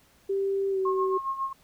sine tone with pitch glide, 392 to 380.4 Hz, G4 to F#4, 0 to +48 cents, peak -24 dBFS, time 0.29-1.18 s, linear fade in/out 10 ms, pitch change -52 cents, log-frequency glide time 0.7-0.79 s
sine tone with tremolo, 1077 Hz, C6, 50 cents sharp, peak -25 dBFS, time 0.85-1.53 s, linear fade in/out 5 ms, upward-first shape sine, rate 7.3 Hz, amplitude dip 70%
effects pink hiss -61 dBFS RMS until 1.63 s

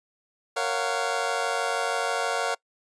25% pulse chord, Gb major seventh, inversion first, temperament just, 462.5 / 555 / 693.7 / 740 Hz, Bb4 / Db5 / F5 / Gb5, -14 / +2 / -12 / 0 cents, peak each -27 dBFS, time 0.56-2.55 s, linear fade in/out 10 ms, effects noise-tail reverb RT60 0.1 s tail -24 dB re dry + resampled to 22050 Hz

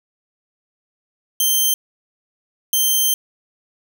5% pulse tone bursts at uneven times, 3136 Hz, G7, in tune, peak -6 dBFS, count 2, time 1.4-1.74 / 2.73-3.14 s, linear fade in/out 2 ms, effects none

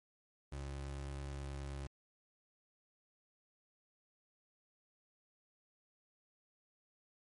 30% pulse tone, 69.3 Hz, C#2, in tune, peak -39 dBFS, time 0.52-1.87 s, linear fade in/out 5 ms, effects MP3 48 kbps

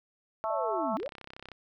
harmonic tone, 220 Hz, A3, in tune, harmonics 3 / 4 / 5 / 6, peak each -32 / -34 / -36 / -38 dBFS, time 0.44-0.97 s, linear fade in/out 0 ms
sine linear two-way sweep, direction down then up, 622.3 to 191.7 to 622.3 Hz, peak -33 dBFS, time 0.5-1.08 s, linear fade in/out 2 ms, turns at 0.95 s
click train, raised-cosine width 0.3 ms, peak -28 dBFS, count 19, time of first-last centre 0.97-1.517 s, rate 32.9 Hz
effects none

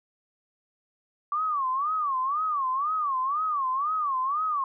sine tone with vibrato, 1143 Hz, D6, 47 cents flat, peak -24 dBFS, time 1.32-4.64 s, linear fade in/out 2 ms, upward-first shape sine, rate 2 Hz, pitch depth 190 cents each way, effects none

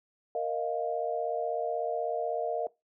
sine chord, Bb suspended fourth, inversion none, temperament equal, 466.2 / 622.3 / 698.5 Hz, Bb4 / Eb5 / F5, 0 / 0 / 0 cents, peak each -33 dBFS, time 0.35-2.67 s, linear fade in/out 2 ms, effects noise-tail reverb RT60 0.2 s tail -20 dB re dry

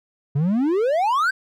triangle exponential sweep, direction up, 133.9 to 1600 Hz, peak -15 dBFS, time 0.35-1.31 s, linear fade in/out 10 ms, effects none

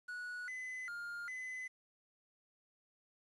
triangle tone with pitch steps, 1467 / 2020 / 1410 / 2021 Hz, F#6 / B6 / F6 / B6, -15 / +39 / +16 / +39 cents, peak -40 dBFS, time 0.08-1.68 s, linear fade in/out 10 ms, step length 400 ms, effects resampled to 24000 Hz + 11-bit

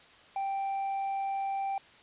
triangle tone, 784 Hz, G5, in tune, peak -28 dBFS, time 0.36-1.78 s, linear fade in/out 2 ms, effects white hiss -56 dBFS RMS until 2.02 s + resampled to 8000 Hz

